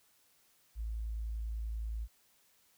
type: tone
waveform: sine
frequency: 55.2 Hz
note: A1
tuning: 6 cents sharp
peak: -35 dBFS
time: 0.75-2.08 s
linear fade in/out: 50 ms
effects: white hiss -69 dBFS RMS until 2.77 s